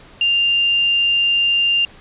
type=tone; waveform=sine; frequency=2794 Hz; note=F7; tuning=in tune; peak=-13 dBFS; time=0.21-1.85 s; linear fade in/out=2 ms; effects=pink hiss -44 dBFS RMS until 2 s + resampled to 8000 Hz